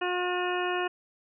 harmonic tone, 359.3 Hz, F4, 49 cents sharp, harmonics 1 / 2 / 3 / 4 / 5 / 7 / 8, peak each -30 / -33 / -35 / -36 / -37 / -38 / -39 dBFS, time 0.01-0.88 s, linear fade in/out 10 ms, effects none

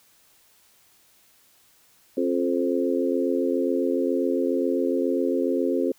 harmonic tone with a mistuned harmonic, 87.31 Hz, F2, in tune, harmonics 3 / 4 / 5 / 6, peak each -25 / -26 / -27 / -28 dBFS, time 2.17-5.92 s, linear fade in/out 5 ms, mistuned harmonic 3, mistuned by +34 cents, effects white hiss -59 dBFS RMS until 5.98 s

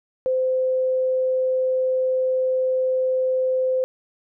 sine tone, 516 Hz, C5, 24 cents flat, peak -18 dBFS, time 0.26-3.84 s, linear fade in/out 0 ms, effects none

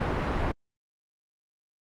pink low-pass noise, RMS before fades -28 dBFS, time 0-0.52 s, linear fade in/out 10 ms, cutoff 1700 Hz, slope 12 dB/octave, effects Opus 24 kbps

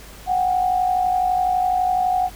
sine tone pair together, 735 / 787 Hz, F#5 / G5, -12 / +7 cents, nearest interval minor second, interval 119 cents, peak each -17 / -25 dBFS, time 0.26-2.3 s, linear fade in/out 50 ms, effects added 50 Hz sine -40 dBFS peak until 2.35 s + pink hiss -42 dBFS RMS until 2.35 s

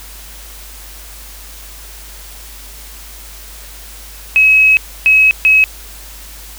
sine tone bursts at uneven times, 2560 Hz, D#7, 49 cents sharp, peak -5 dBFS, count 3, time 4.36-4.77 / 5.06-5.31 / 5.45-5.64 s, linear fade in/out 0 ms, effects added 50 Hz sine -34 dBFS peak until 6.58 s + white hiss -35 dBFS RMS until 6.58 s

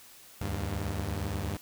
sawtooth tone cluster, 69.1 / 77.6 / 99.8 Hz, C#2 / D#2 / G2, -5 / -4 / +32 cents, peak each -38 / -31 / -30 dBFS, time 0.41-1.57 s, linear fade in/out 5 ms, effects white hiss -53 dBFS RMS until 1.61 s

